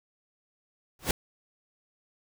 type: noise with exponential growth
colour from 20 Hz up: pink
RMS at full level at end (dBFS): -21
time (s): 0.99-1.11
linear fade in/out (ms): 2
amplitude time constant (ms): 24
effects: none